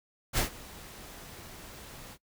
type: noise with ADSR envelope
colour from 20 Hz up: pink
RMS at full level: -26 dBFS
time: 0.33-2.18 s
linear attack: 51 ms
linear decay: 110 ms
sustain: -21 dB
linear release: 59 ms
effects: noise-tail reverb RT60 0.1 s tail -22 dB re dry